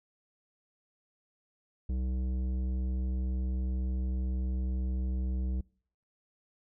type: tone with tanh clipping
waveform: sine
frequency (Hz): 63.5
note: B1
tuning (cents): +49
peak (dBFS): -31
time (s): 1.89-5.61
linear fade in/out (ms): 5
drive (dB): 12
effects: noise-tail reverb RT60 0.6 s tail -26 dB re dry